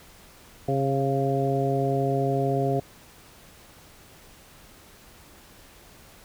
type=harmonic tone with a mistuned harmonic; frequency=135.9 Hz; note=C#3; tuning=34 cents flat; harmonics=1 / 2 / 3 / 4 / 5; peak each=-26 / -30 / -27 / -31 / -28 dBFS; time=0.68-2.8 s; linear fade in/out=5 ms; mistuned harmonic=5; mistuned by=+27 cents; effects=pink hiss -51 dBFS RMS until 6.24 s